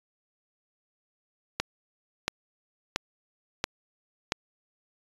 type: click train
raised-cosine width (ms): 0.2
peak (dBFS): -8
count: 5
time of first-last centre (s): 1.6-4.321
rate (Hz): 1.47
effects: resampled to 24000 Hz